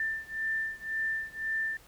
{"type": "beating tone pair", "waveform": "sine", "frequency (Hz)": [1780, 1781.9], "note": ["A6", "A6"], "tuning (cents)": [20, 21], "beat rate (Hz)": 1.9, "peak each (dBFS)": [-33, -34], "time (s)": [0, 1.77], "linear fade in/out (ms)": 2, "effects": ["added 60 Hz sine -62 dBFS peak until 1.87 s", "pink hiss -57 dBFS RMS until 1.87 s"]}